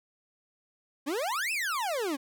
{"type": "exponential two-way sweep", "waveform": "40% pulse", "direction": "up then down", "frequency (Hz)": [260, 2722, 260], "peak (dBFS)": -28, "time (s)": [1.06, 2.17], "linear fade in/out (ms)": 20, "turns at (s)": 1.52, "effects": []}